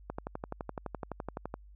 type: click train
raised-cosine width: 1 ms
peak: -22 dBFS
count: 18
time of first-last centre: 0.1-1.541 s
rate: 11.8 Hz
effects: added 50 Hz sine -51 dBFS peak until 1.75 s